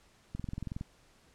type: click train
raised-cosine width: 5 ms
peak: -25 dBFS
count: 11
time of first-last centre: 0.35-0.811 s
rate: 21.7 Hz
effects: pink hiss -64 dBFS RMS until 1.34 s + low-pass 9000 Hz 12 dB/octave